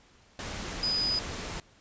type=tone in noise; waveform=sine; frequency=4978 Hz; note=D#8; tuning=in tune; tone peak=-26 dBFS; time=0.83-1.19 s; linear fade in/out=2 ms; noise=pink; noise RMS=-37 dBFS; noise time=0.39-1.6 s; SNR=+8 dB; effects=pink hiss -60 dBFS RMS until 1.8 s + resampled to 16000 Hz